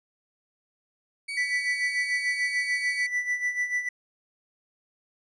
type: tone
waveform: 35% pulse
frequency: 2259 Hz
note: C#7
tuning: 32 cents sharp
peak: -29 dBFS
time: 1.28-3.07 s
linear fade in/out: 10 ms
type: tone with tremolo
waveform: triangle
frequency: 1975.5 Hz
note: B6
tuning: in tune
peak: -21 dBFS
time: 1.37-3.89 s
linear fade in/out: 5 ms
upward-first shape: sine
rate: 6.8 Hz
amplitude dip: 70%
effects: resampled to 22050 Hz